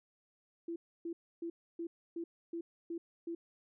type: tone bursts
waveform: sine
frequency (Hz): 336.7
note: E4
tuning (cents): +37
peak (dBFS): -37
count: 8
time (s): 0.68-3.35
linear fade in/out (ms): 5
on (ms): 80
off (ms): 290
effects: none